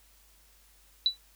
sine tone with exponential decay, 3951 Hz, B7, in tune, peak -17 dBFS, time 1.06-1.17 s, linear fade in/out 1 ms, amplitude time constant 22 ms, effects added 50 Hz sine -62 dBFS peak until 1.35 s + white hiss -62 dBFS RMS until 1.35 s

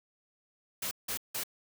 white noise bursts, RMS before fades -35 dBFS, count 3, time 0.82-1.436 s, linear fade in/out 5 ms, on 92 ms, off 170 ms, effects none

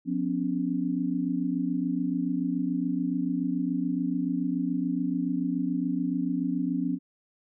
sine tone cluster, 178.6 / 254.9 / 281.9 Hz, F3 / C4 / C#4, +39 / -45 / +29 cents, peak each -31 / -29 / -29 dBFS, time 0.05-6.99 s, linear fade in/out 50 ms, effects none

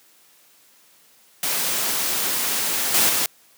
white noise with level steps, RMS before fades -23 / -17 / -21 dBFS, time 1.43-3.26 s, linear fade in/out 2 ms, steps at 2.94 / 3.09 s, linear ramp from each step 2 ms, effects white hiss -55 dBFS RMS until 3.57 s + high-pass 150 Hz 12 dB/octave

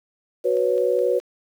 sine chord, F# suspended fourth, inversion none, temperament equal, 370 / 493.9 / 554.4 Hz, F#4 / B4 / C#5, 0 / 0 / 0 cents, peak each -23 / -20 / -23 dBFS, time 0.44-1.2 s, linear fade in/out 20 ms
click train, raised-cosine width 0.2 ms, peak -29 dBFS, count 4, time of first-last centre 0.57-1.2 s, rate 4.76 Hz
effects 8-bit

